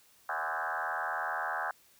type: tone with frequency modulation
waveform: sine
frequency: 1164 Hz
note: D6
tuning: 16 cents flat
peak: -31 dBFS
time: 0.29-1.71 s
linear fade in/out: 2 ms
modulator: 79.6 Hz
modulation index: 6.2
effects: white hiss -63 dBFS RMS until 1.99 s